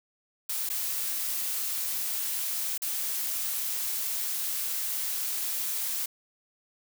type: noise with dropouts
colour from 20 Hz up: blue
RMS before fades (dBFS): -31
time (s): 0.49-6.06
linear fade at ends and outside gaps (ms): 5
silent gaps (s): 0.691-0.699 / 2.778-2.819
effects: none